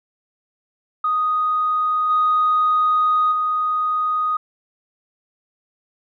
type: tone with level steps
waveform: sine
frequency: 1244.5 Hz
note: D#6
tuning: in tune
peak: -16 / -13 / -17 dBFS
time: 1.04-4.37 s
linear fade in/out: 5 ms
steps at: 2.09 / 3.31 s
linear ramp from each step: 20 ms
effects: tanh soft clip ceiling -10 dBFS